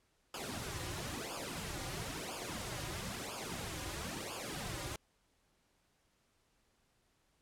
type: noise with flanger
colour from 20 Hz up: pink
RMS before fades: -42 dBFS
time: 0.34-4.96 s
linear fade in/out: 2 ms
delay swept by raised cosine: 0.5 to 4.6 ms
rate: 1 Hz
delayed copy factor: -0.85
effects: pink hiss -75 dBFS RMS until 7.41 s + low-pass 11000 Hz 12 dB/octave